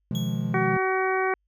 triangle chord, F half-diminished seventh, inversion second, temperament just, 125.72 / 157.15 / 174.61 / 209.5 Hz, Cb3 / Eb3 / F3 / Ab3, +31 / +18 / 0 / +15 cents, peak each -28 / -29 / -28 / -28 dBFS, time 0.11-0.77 s, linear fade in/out 2 ms
35% pulse tone with exponential decay, 3330 Hz, G#7, 4 cents sharp, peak -31 dBFS, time 0.15-0.71 s, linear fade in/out 1 ms, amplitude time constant 120 ms
harmonic tone, 377.6 Hz, F#4, 35 cents sharp, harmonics 1 / 2 / 3 / 4 / 5 / 6, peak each -25 / -28 / -30 / -31 / -32 / -33 dBFS, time 0.54-1.34 s, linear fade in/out 2 ms
effects added 50 Hz sine -70 dBFS peak until 1.47 s

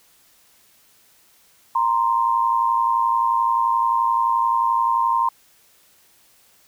sine tone pair together, 932.3 / 1043.8 Hz, A#5 / C6, 0 / -4 cents, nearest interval major second, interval 196 cents, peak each -19 dBFS, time 1.75-5.29 s, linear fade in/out 5 ms, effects white hiss -56 dBFS RMS until 6.67 s

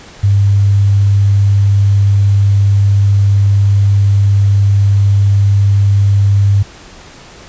sine tone with quantisation, 100 Hz, G2, 35 cents sharp, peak -6 dBFS, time 0.23-6.63 s, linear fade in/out 10 ms, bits 6, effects pink hiss -36 dBFS RMS until 7.48 s + resampled to 16000 Hz

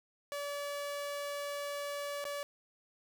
sawtooth tone with dropouts, 574 Hz, D5, 40 cents flat, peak -33 dBFS, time 0.32-2.43 s, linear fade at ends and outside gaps 0 ms, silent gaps 2.242-2.252 s, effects none

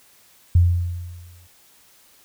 sine tone with exponential decay, 87.31 Hz, F2, in tune, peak -9 dBFS, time 0.55-1.47 s, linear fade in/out 5 ms, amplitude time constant 200 ms, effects white hiss -54 dBFS RMS until 2.24 s

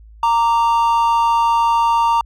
triangle tone pair together, 927 / 1172.1 Hz, A#5 / D6, -10 / -4 cents, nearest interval major third, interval 406 cents, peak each -11 / -18 dBFS, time 0.23-2.21 s, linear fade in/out 2 ms, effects added 54 Hz sine -39 dBFS peak until 2.25 s

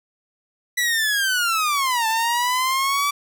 sawtooth linear two-way sweep, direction down then up, 1975.5 to 880 to 1159 Hz, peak -15 dBFS, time 0.77-3.11 s, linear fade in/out 10 ms, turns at 2.07 s, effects none

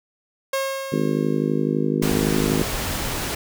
sawtooth tone with exponential decay, 540 Hz, C#5, 45 cents flat, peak -16 dBFS, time 0.53-2.05 s, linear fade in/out 5 ms, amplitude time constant 330 ms
harmonic tone, 51.91 Hz, G#1, in tune, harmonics 3 / 4 / 5 / 6 / 7 / 8 / 9, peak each -25 / -26 / -24 / -29 / -26 / -30 / -30 dBFS, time 0.92-2.62 s, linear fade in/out 5 ms
pink noise, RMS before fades -26 dBFS, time 2.02-3.35 s, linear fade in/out 5 ms
effects none

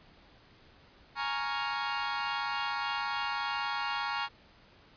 sawtooth chord, Bb minor seventh, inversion third, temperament equal, 830.6 / 932.3 / 1108.7 / 1396.9 Hz, Ab5 / Bb5 / Db6 / F6, 0 / 0 / 0 / 0 cents, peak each -33 dBFS, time 1.15-4.29 s, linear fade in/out 50 ms, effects pink hiss -59 dBFS RMS until 4.96 s + resampled to 11025 Hz

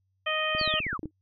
harmonic tone, 622.3 Hz, D#5, in tune, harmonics 1 / 2 / 3 / 4 / 5, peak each -32 / -32 / -32 / -32 / -32 dBFS, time 0.26-0.8 s, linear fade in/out 10 ms
click train, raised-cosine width 3 ms, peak -24 dBFS, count 9, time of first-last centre 0.55-1.056 s, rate 15.8 Hz
sine linear sweep, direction down, 4780 to 987.8 Hz, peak -29 dBFS, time 0.58-0.98 s, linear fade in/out 20 ms
sine tone with exponential decay, 311.1 Hz, D#4, in tune, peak -29 dBFS, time 1.03-1.11 s, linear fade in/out 1 ms, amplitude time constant 17 ms
effects added 95 Hz sine -70 dBFS peak until 1.21 s

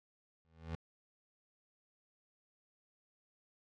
25% pulse tone with exponential growth, 81.7 Hz, E2, 15 cents flat, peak -33 dBFS, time 0.45-0.75 s, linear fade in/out 0 ms, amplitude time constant 64 ms, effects low-pass 4000 Hz 12 dB/octave

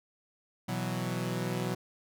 sawtooth chord, B suspended fourth, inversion none, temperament equal, 123.47 / 164.81 / 185 Hz, B2 / E3 / F#3, 0 / 0 / 0 cents, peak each -31 / -33 / -31 dBFS, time 0.68-1.75 s, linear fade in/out 10 ms, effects none

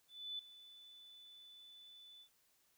sine tone with ADSR envelope, 3492 Hz, A7, 14 cents flat, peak -40 dBFS, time 0.08-2.29 s, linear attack 310 ms, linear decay 4 ms, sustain -16 dB, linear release 81 ms, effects white hiss -75 dBFS RMS until 2.77 s

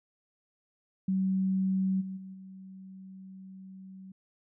sine tone with level steps, 189.9 Hz, F#3, 45 cents sharp, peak -25 / -35 / -41 / -44 dBFS, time 1.08-4.12 s, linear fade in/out 5 ms, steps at 2 / 2.16 / 2.33 s, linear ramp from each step 20 ms, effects none

